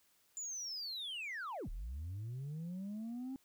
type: linear two-way sweep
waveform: sine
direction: down then up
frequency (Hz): 7130 to 32.33 to 269.9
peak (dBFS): -38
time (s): 0.37-3.36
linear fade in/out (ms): 0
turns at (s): 1.69
effects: tanh soft clip ceiling -39 dBFS + white hiss -72 dBFS RMS until 3.44 s